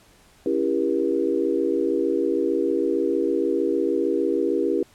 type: chord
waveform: sine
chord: C# diminished seventh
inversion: none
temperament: just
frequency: 277.2 / 332.6 / 399.1 / 479 Hz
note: C#4 / E4 / G4 / Bb4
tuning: 0 / +16 / +31 / +47 cents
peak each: -27 / -24 / -24 / -26 dBFS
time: 0.46-4.83 s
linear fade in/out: 2 ms
effects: pink hiss -55 dBFS RMS until 4.94 s + low-pass 12000 Hz 12 dB/octave